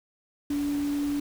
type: tone in noise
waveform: sine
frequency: 288.1 Hz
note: D4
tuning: 33 cents flat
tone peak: -25 dBFS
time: 0.5-1.2 s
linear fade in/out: 5 ms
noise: pink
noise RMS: -42 dBFS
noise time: 0.5-1.2 s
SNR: +14 dB
effects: none